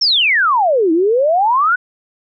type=exponential two-way sweep; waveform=sine; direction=down then up; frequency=5600 to 312.6 to 1512 Hz; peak=-10 dBFS; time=0.01-1.76 s; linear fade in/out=10 ms; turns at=0.92 s; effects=none